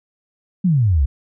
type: exponential sweep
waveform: sine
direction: down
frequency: 196 to 61.74 Hz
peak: -12 dBFS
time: 0.64-1.06 s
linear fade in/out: 10 ms
effects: none